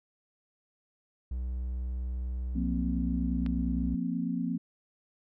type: tone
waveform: triangle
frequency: 62.3 Hz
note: B1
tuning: 16 cents sharp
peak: -29 dBFS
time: 1.31-3.95 s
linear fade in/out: 5 ms
type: chord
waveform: sine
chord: F suspended fourth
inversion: none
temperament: equal with one note detuned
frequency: 175.63 / 233.1 / 261.6 Hz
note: F3 / Bb3 / C4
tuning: +10 / 0 / 0 cents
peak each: -33 dBFS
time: 2.55-4.58 s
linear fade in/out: 10 ms
type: click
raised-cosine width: 0.3 ms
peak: -27 dBFS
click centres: 3.463 s
effects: none